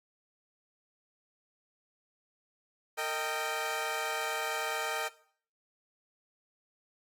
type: chord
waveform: 15% pulse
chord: Eb major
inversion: second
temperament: equal with one note detuned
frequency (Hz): 456.6 / 622.3 / 784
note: Bb4 / Eb5 / G5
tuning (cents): -36 / 0 / 0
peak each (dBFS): -30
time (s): 2.97-5.09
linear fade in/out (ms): 20
effects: noise-tail reverb RT60 0.5 s tail -17 dB re dry + AAC 64 kbps